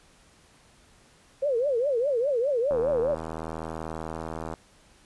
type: tone with vibrato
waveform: sine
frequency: 518 Hz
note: C5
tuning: 17 cents flat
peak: -22 dBFS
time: 1.42-3.15 s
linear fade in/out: 10 ms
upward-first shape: triangle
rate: 4.9 Hz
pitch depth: 270 cents each way
type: click train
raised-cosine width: 1 ms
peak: -20 dBFS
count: 148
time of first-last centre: 2.71-4.538 s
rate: 80.4 Hz
effects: pink hiss -58 dBFS RMS until 5.05 s + resampled to 24000 Hz